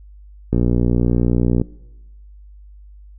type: click train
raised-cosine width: 3 ms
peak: -4 dBFS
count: 66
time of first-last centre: 0.53-1.615 s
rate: 59.9 Hz
effects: noise-tail reverb RT60 1.0 s tail -23 dB re dry + added 50 Hz sine -39 dBFS peak until 3.18 s